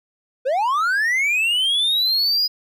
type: linear sweep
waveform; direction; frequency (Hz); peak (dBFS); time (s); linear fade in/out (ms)
triangle; up; 482.9 to 4978; -15; 0.45-2.48; 20
effects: none